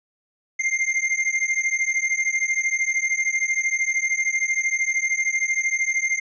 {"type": "beating tone pair", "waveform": "square", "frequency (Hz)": [2099, 2112], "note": ["C7", "C7"], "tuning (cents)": [5, 16], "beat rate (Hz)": 13, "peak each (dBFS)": -24, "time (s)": [0.59, 6.2], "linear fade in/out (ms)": 10, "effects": ["resampled to 16000 Hz"]}